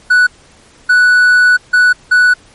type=tone bursts at uneven times; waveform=triangle; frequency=1480 Hz; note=F#6; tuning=in tune; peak=-3 dBFS; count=4; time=0.1-0.27 / 0.89-1.57 / 1.73-1.93 / 2.11-2.34 s; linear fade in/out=10 ms; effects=pink hiss -44 dBFS RMS until 2.54 s + MP3 48 kbps